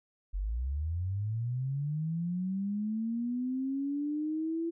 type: linear sweep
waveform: sine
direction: up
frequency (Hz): 43.53 to 336.8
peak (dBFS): -30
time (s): 0.33-4.71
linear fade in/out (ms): 20
effects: none